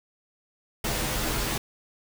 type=noise with comb filter; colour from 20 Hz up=pink; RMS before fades=-28 dBFS; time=0.84-1.58 s; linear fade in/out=5 ms; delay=11 ms; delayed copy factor=-0.65; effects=none